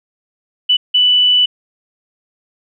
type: tone bursts at uneven times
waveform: sine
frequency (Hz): 2976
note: F#7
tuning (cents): +9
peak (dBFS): -8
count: 2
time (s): 0.69-0.77 / 0.94-1.46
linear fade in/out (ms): 10
effects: none